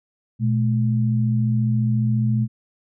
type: tone pair together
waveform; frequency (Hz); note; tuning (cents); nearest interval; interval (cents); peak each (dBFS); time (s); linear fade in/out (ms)
sine; 120 / 214.5; B2 / A3; -49 / -44; minor seventh; 1005; -18 / -22; 0.39-2.48; 50
effects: none